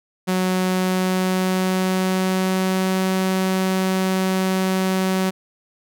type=tone with pitch glide; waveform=sawtooth; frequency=185 to 188.23 Hz; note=F#3 to F#3; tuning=0 to +30 cents; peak=-14 dBFS; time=0.27-5.31 s; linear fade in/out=20 ms; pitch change=+30 cents; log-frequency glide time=0.67-3.07 s; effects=none